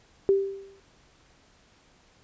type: tone with exponential decay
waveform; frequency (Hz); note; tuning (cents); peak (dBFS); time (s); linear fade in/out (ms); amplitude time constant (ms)
sine; 392; G4; 0; -15; 0.29-0.8; 0; 110
effects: pink hiss -60 dBFS RMS until 2.23 s + resampled to 16000 Hz